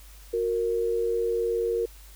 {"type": "tone pair together", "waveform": "sine", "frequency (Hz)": [364.3, 463.6], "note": ["F#4", "A#4"], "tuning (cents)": [-27, -10], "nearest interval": "major third", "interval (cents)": 417, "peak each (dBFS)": [-30, -24], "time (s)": [0.33, 1.86], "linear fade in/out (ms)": 10, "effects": ["added 50 Hz sine -46 dBFS peak until 2.15 s", "white hiss -53 dBFS RMS until 2.15 s"]}